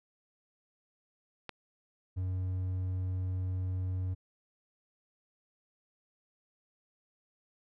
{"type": "click", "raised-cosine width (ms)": 0.3, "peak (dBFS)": -23, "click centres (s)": 1.493}
{"type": "tone", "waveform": "triangle", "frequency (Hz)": 92.5, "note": "F#2", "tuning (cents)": 0, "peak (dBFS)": -29, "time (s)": [2.16, 4.15], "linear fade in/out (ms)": 20}
{"effects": []}